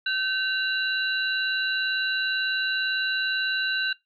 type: tone cluster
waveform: sine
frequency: 1538 / 2787 / 3959 Hz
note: G6 / F7 / B7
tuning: -33 / -4 / +3 cents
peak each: -25 / -31 / -29 dBFS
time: 0.06-3.93 s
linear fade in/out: 5 ms
effects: noise-tail reverb RT60 0.2 s tail -22 dB re dry